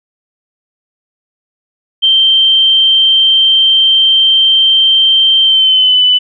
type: tone with pitch glide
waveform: sine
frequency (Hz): 3136 to 2996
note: G7 to F#7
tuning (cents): 0 to +21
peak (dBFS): -5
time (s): 2.02-6.19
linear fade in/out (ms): 20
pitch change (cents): -79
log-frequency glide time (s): 5.43-6.01
effects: none